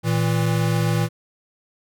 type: tone pair together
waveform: square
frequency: 115.05 / 162.7 Hz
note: A#2 / E3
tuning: -22 / -22 cents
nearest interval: tritone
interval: 600 cents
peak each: -21 / -22 dBFS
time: 0.03-1.09 s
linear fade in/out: 50 ms
effects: none